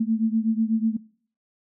sine beating tone pair, 220 / 228.1 Hz, A3 / A#3, 0 / -37 cents, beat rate 8.1 Hz, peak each -23 dBFS, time 0-0.97 s, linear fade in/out 10 ms, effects noise-tail reverb RT60 0.5 s tail -20 dB re dry

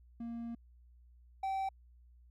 triangle tone pair in turn, 233.1 / 772.8 Hz, A#3 / G5, 0 / -25 cents, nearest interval octave + major sixth, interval 2075 cents, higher second, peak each -37 / -31 dBFS, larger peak second, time 0.2-0.55 / 1.43-1.69 s, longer first, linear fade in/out 5 ms, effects added 60 Hz sine -58 dBFS peak until 2.3 s

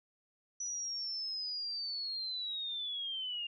sine linear sweep, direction down, 5920 to 2794 Hz, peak -36 dBFS, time 0.6-3.47 s, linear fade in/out 5 ms, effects none

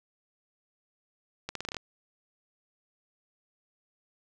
accelerating click train, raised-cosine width 0.2 ms, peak -17 dBFS, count 8, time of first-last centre 1.49-1.768 s, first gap 63 ms, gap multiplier 0.84, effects none

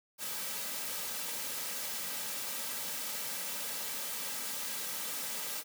white noise with comb filter, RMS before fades -38 dBFS, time 0.18-5.64 s, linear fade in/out 50 ms, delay 2.8 ms, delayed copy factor -0.55, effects high-pass 200 Hz 12 dB/octave

